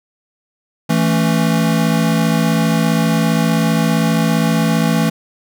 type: chord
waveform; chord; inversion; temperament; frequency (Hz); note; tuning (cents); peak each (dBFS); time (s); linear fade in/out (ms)
square; A major; second; equal; 164.81 / 220 / 277.2; E3 / A3 / C#4; 0 / 0 / 0; -16 / -17 / -22; 0.89-5.1; 10
effects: none